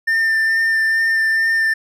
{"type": "tone with vibrato", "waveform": "triangle", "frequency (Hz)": 1796, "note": "A6", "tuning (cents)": 35, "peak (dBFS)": -12, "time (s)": [0.07, 1.74], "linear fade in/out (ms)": 10, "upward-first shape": "sine", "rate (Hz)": 2.3, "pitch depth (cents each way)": 12, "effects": []}